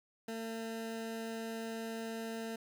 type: tone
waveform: 20% pulse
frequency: 225.7 Hz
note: A3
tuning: 44 cents sharp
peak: -34 dBFS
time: 0.28-2.56 s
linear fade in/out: 5 ms
effects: none